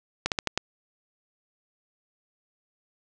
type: slowing click train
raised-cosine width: 0.2 ms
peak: -7 dBFS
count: 5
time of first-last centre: 0.26-0.576 s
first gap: 58 ms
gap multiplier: 1.21
effects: resampled to 24000 Hz + 8-bit